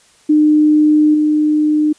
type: tone with level steps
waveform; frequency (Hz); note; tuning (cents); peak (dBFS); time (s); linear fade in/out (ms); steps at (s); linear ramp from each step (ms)
sine; 303.2; D#4; -45; -7 / -10; 0.29-1.93; 10; 1.14; 5
effects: white hiss -50 dBFS RMS until 1.98 s + resampled to 22050 Hz